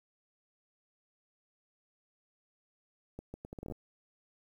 accelerating click train, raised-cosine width 2 ms, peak -29 dBFS, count 11, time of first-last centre 3.19-3.722 s, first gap 150 ms, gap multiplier 0.73, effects 10-bit

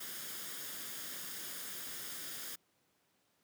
white noise with comb filter, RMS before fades -44 dBFS, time 0-2.56 s, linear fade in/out 10 ms, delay 0.59 ms, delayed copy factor +0.5, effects pink hiss -75 dBFS RMS until 3.43 s + high-pass 150 Hz 12 dB/octave

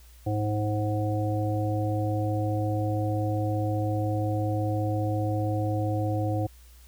harmonic tone, 105.6 Hz, G#2, 29 cents sharp, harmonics 1 / 3 / 5 / 7, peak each -26 / -31 / -33 / -34 dBFS, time 0.26-6.47 s, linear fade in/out 10 ms, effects added 60 Hz sine -49 dBFS peak until 6.87 s + white hiss -58 dBFS RMS until 6.87 s

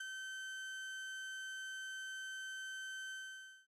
35% pulse tone with ADSR envelope, 1542 Hz, G6, 29 cents flat, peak -38 dBFS, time 0-3.67 s, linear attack 8 ms, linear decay 8 ms, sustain -4 dB, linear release 560 ms, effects low-pass 9000 Hz 12 dB/octave

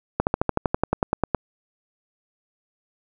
slowing click train, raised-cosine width 1 ms, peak -5 dBFS, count 14, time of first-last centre 0.2-1.347 s, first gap 69 ms, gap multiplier 1.04, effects none

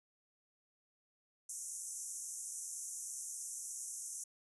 pink band-pass noise, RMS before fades -45 dBFS, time 1.49-4.24 s, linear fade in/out 5 ms, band 5900 to 11000 Hz, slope 96 dB/octave, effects none

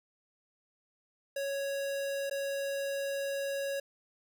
square tone with dropouts, 554.4 Hz, C#5, in tune, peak -33 dBFS, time 1.36-3.8 s, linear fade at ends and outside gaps 5 ms, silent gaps 2.298-2.31 s, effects none

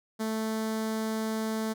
sawtooth tone with notch filter, 220 Hz, A3, in tune, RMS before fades -31 dBFS, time 0.19-1.74 s, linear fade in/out 20 ms, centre 2600 Hz, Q 1.9, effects none

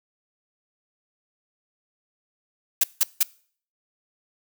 blue noise bursts, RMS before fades -18 dBFS, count 3, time 2.81-3.231 s, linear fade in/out 5 ms, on 27 ms, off 170 ms, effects noise-tail reverb RT60 0.5 s tail -23 dB re dry

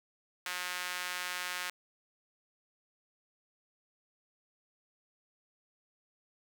sawtooth tone with high-pass filter, 180 Hz, F#3, 47 cents flat, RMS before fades -38 dBFS, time 0.46-1.7 s, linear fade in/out 2 ms, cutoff 1600 Hz, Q 1.1, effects none

